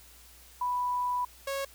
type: tone pair in turn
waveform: sine / sawtooth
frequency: 987.8 / 549.8 Hz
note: B5 / C#5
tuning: 0 / -14 cents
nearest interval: minor seventh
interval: 1014 cents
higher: first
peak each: -27 dBFS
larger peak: neither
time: 0.61-1.25 / 1.47-1.65 s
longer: first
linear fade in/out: 5 ms
effects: added 60 Hz sine -57 dBFS peak until 1.74 s + white hiss -55 dBFS RMS until 1.74 s